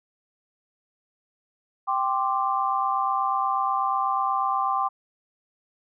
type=chord; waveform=sine; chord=G suspended fourth; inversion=none; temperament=equal; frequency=784 / 1046.5 / 1174.7 Hz; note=G5 / C6 / D6; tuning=0 / 0 / 0 cents; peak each=-26 dBFS; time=1.87-4.89 s; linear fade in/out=20 ms; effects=none

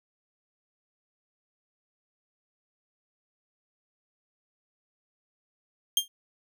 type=tone with exponential decay; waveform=sawtooth; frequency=3200 Hz; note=G7; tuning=35 cents sharp; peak=-14 dBFS; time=5.97-6.08 s; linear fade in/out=2 ms; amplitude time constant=22 ms; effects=none

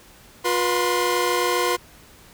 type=tone cluster; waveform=sawtooth; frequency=357.5 / 486.4 / 1045 Hz; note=F4 / B4 / C6; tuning=+41 / -26 / -2 cents; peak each=-20 dBFS; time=0.44-1.77 s; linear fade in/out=20 ms; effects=pink hiss -49 dBFS RMS until 2.33 s

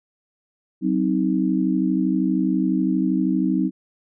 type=chord; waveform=sine; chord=C diminished; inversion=second; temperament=just; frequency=188.37 / 261.6 / 314 Hz; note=Gb3 / C4 / Eb4; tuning=+31 / 0 / +16 cents; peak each=-22 dBFS; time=0.81-3.71 s; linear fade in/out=50 ms; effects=none

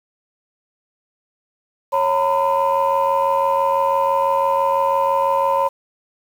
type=tone cluster; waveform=sine; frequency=550 / 919 / 1005 Hz; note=C#5 / A#5 / B5; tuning=-14 / -25 / +30 cents; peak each=-18 dBFS; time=1.92-5.69 s; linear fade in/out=20 ms; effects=tanh soft clip ceiling -9 dBFS + 7-bit

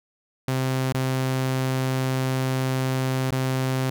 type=tone with dropouts; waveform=sawtooth; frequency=130.81 Hz; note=C3; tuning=in tune; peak=-18 dBFS; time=0.48-3.9 s; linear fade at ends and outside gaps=2 ms; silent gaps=0.925-0.945 / 3.306-3.32 s; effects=10-bit

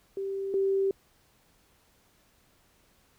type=tone pair in turn; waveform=sine; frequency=390.7 / 389.3 Hz; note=G4 / G4; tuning=-6 / -12 cents; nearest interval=unison; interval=6 cents; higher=first; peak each=-30 / -23 dBFS; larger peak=second; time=0.17-0.54 / 0.54-0.91 s; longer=neither; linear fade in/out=2 ms; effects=pink hiss -65 dBFS RMS until 3.18 s

